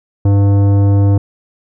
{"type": "tone with tanh clipping", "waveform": "sine", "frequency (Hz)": 100, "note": "G2", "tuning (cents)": 35, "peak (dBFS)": -9, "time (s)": [0.25, 1.18], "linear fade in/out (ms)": 5, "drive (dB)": 14, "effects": []}